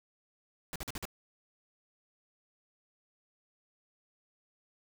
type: noise bursts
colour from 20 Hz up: pink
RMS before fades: -39 dBFS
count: 5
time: 0.73-1.053 s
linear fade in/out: 0 ms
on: 27 ms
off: 47 ms
effects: none